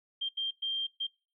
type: tone bursts at uneven times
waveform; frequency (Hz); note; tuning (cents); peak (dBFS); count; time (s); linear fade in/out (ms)
sine; 3177; G7; +23; -30; 4; 0.21-0.29 / 0.37-0.51 / 0.62-0.87 / 1-1.07; 10
effects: noise-tail reverb RT60 0.4 s tail -25 dB re dry